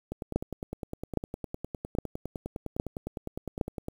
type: two click trains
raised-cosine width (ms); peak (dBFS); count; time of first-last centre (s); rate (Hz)
2; -12 / -21; 5 / 38; 0.36-3.612 / 0.12-3.884; 1.23 / 9.83
effects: 8-bit